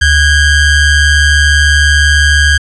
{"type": "ring-modulated tone", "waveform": "square", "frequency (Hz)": 784, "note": "G5", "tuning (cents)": 0, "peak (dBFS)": -3, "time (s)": [0.01, 2.58], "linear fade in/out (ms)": 10, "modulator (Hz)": 857, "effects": ["resampled to 22050 Hz"]}